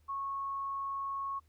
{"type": "tone", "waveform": "sine", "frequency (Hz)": 1100, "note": "C#6", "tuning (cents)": -14, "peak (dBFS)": -34, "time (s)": [0.08, 1.4], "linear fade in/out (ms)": 20, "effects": ["added 77 Hz sine -64 dBFS peak until 1.48 s", "pink hiss -75 dBFS RMS until 1.48 s"]}